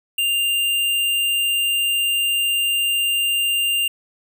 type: tone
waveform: square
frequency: 2794 Hz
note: F7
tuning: in tune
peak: -18 dBFS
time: 0.18-3.88 s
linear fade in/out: 5 ms
effects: none